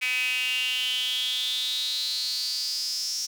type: tone with high-pass filter sweep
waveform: sawtooth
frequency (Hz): 253.1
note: B3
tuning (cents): +43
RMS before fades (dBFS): -28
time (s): 0.01-3.27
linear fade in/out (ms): 20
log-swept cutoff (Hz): 2400 to 5600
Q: 9.9
effects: none